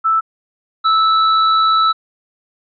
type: tone pair in turn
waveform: sine / square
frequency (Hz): 1318.5 / 1311.5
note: E6 / E6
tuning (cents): 0 / -9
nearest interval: unison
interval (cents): 9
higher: first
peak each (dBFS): -11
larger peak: neither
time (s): 0.04-0.21 / 0.84-1.93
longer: second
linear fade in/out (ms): 20
effects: resampled to 11025 Hz